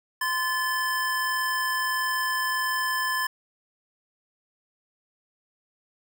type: tone pair together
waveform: square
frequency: 1033.3 / 1736 Hz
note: C6 / A6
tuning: -22 / -24 cents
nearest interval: major sixth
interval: 898 cents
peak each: -29 / -27 dBFS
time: 0.21-3.27 s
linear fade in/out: 5 ms
effects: none